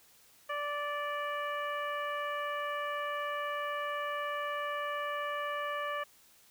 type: harmonic tone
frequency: 584 Hz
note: D5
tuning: 10 cents flat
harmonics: 1 / 2 / 3 / 4 / 5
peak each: -38 / -36 / -40 / -46 / -47 dBFS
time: 0.49-6.04 s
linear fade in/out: 10 ms
effects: white hiss -62 dBFS RMS until 6.5 s